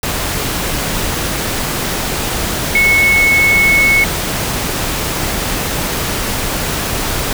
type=tone in noise; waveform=sine; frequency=2200 Hz; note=C#7; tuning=14 cents flat; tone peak=-8 dBFS; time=2.75-4.04 s; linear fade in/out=2 ms; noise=pink; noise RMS=-18 dBFS; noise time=0.03-7.33 s; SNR=+7 dB; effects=none